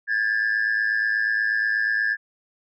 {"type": "tone pair together", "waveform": "sine", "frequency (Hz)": [1631.7, 1740], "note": ["G#6", "A6"], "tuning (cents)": [-31, -20], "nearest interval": "minor second", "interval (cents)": 111, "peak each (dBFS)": -21, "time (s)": [0.07, 2.17], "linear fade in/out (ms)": 50, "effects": ["tanh soft clip ceiling -16 dBFS"]}